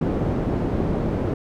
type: low-pass noise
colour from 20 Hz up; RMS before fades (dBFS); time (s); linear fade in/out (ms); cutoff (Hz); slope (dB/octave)
white; -23; 0.01-1.34; 5; 330; 12
effects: none